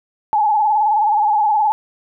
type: tone with vibrato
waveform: sine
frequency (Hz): 848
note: G#5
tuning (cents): +36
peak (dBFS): -12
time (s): 0.33-1.72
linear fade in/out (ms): 0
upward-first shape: sine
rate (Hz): 19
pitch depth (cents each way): 69
effects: none